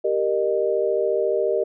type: chord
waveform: sine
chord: Eb major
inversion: first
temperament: equal with one note detuned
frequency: 392 / 466.2 / 612.3 Hz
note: G4 / Bb4 / Eb5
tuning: 0 / 0 / -28 cents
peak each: -23 dBFS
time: 0.04-1.64 s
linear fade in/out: 10 ms
effects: none